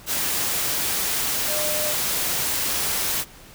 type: tone in noise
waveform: sine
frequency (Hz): 604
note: D5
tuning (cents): +48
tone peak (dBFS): -28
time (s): 1.47-1.95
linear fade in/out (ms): 50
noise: white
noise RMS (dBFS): -24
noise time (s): 0.06-3.25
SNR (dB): -7
effects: pink hiss -46 dBFS RMS until 3.54 s